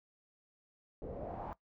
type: noise with low-pass filter sweep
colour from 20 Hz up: pink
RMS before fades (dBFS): -43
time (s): 1.02-1.53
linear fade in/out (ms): 0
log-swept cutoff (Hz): 460 to 940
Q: 3.4
effects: noise-tail reverb RT60 0.1 s tail -18 dB re dry